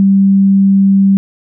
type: tone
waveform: sine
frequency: 195.5 Hz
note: G3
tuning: 4 cents flat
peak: -5 dBFS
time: 0-1.17 s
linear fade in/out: 0 ms
effects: none